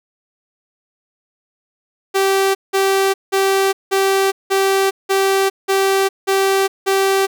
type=tone bursts; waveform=sawtooth; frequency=388.4 Hz; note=G4; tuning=16 cents flat; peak=-9 dBFS; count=9; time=2.14-7.27 s; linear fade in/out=20 ms; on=410 ms; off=180 ms; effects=none